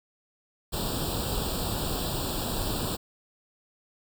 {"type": "noise with comb filter", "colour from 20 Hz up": "pink", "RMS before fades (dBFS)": -30, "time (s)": [0.72, 2.97], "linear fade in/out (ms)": 20, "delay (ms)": 0.24, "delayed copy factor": 1, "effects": []}